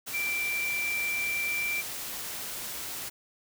sine tone in noise, 2349 Hz, D7, in tune, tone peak -28 dBFS, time 0.13-1.82 s, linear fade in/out 20 ms, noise white, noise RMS -37 dBFS, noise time 0.06-3.1 s, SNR +6 dB, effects none

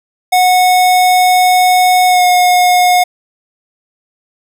square tone with pitch glide, 732 to 721.9 Hz, F#5 to F#5, -19 to -43 cents, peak -7 dBFS, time 0.32-3.04 s, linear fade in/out 10 ms, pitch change -24 cents, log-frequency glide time 2.08-2.23 s, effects none

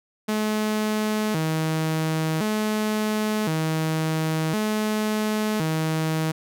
sawtooth tone with vibrato, 184.4 Hz, F#3, 6 cents flat, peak -18 dBFS, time 0.28-6.32 s, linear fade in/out 10 ms, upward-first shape square, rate 0.47 Hz, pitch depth 260 cents each way, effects none

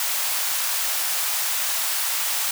white high-pass noise, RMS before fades -24 dBFS, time 0-2.51 s, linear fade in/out 2 ms, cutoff 660 Hz, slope 24 dB/octave, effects none

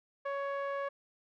sawtooth tone with low-pass filter, 558 Hz, C#5, 11 cents sharp, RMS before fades -36 dBFS, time 0.25-0.89 s, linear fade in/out 10 ms, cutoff 1500 Hz, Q 1.4, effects none

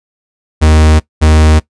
45% pulse tone pair in turn, 77.78 / 77.78 Hz, D#2 / D#2, 0 / 0 cents, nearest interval unison, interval 0 cents, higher neither, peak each -4 dBFS, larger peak neither, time 0.61-1 / 1.21-1.6 s, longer neither, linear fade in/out 20 ms, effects noise-tail reverb RT60 0.1 s tail -19 dB re dry + resampled to 22050 Hz

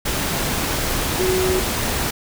sine tone in noise, 371.3 Hz, F#4, 6 cents sharp, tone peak -18 dBFS, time 1.19-1.6 s, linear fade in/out 10 ms, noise pink, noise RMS -22 dBFS, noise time 0.05-2.11 s, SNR +1 dB, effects none

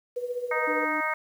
sine tone with tremolo, 490.7 Hz, B4, 11 cents flat, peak -25 dBFS, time 0.16-0.85 s, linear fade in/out 10 ms, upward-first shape triangle, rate 15 Hz, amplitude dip 80%
harmonic tone, 311.1 Hz, D#4, in tune, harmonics 2 / 3 / 4 / 5 / 6 / 7, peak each -34 / -32 / -31 / -34 / -35 / -30 dBFS, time 0.51-1.14 s, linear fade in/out 5 ms
sine tone, 301.3 Hz, D4, 44 cents sharp, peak -32 dBFS, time 0.67-1.01 s, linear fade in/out 10 ms
effects 9-bit

